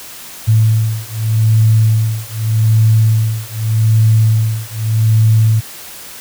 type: beating tone pair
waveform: sine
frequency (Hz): 110 / 110.83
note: A2 / A2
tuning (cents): 0 / +13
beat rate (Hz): 0.83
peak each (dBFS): -12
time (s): 0.47-5.61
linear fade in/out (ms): 20
effects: white hiss -32 dBFS RMS until 6.2 s